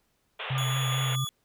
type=band-pass noise; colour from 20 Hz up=white; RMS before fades=-36 dBFS; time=0.39-1.16 s; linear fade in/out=10 ms; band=410 to 3500 Hz; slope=96 dB/octave
type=tone with vibrato; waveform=sine; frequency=130.81 Hz; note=C3; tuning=in tune; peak=-26 dBFS; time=0.5-1.25 s; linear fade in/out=10 ms; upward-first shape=sine; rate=4.4 Hz; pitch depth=28 cents each way
type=tone with tremolo; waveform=sine; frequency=1200 Hz; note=D6; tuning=37 cents sharp; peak=-36 dBFS; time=0.55-1.27 s; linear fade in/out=0 ms; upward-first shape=square; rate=6.3 Hz; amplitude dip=30%
type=tone; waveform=sawtooth; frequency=3398 Hz; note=G#7; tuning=39 cents sharp; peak=-30 dBFS; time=0.58-1.29 s; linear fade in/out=0 ms
effects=pink hiss -72 dBFS RMS until 1.44 s